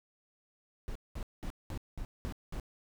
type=noise bursts; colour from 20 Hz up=brown; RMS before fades=-38 dBFS; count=7; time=0.88-2.598 s; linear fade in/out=0 ms; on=74 ms; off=200 ms; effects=none